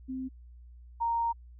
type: tone pair in turn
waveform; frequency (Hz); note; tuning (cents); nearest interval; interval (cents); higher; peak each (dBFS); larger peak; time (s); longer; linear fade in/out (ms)
sine; 260 / 929.1; C4 / A#5; -11 / -6; octave + minor seventh; 2205; second; -33 / -26; second; 0.08-0.29 / 1-1.33; second; 20
effects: added 60 Hz sine -48 dBFS peak until 1.59 s